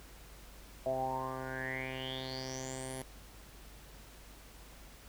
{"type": "tone with low-pass filter sweep", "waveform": "10% pulse", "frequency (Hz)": 130.81, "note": "C3", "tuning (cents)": 0, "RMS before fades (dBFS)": -39, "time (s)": [0.86, 3.02], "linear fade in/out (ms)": 2, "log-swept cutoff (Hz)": [630, 11000], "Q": 9.8, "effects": ["added 50 Hz sine -54 dBFS peak until 5.08 s", "pink hiss -56 dBFS RMS until 5.08 s"]}